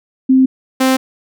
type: tone pair in turn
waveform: sine / sawtooth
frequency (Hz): 261.6 / 261.6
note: C4 / C4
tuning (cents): 0 / 0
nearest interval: unison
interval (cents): 0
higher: neither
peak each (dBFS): -6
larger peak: neither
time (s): 0.29-0.46 / 0.8-0.97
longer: neither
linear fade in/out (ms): 10
effects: none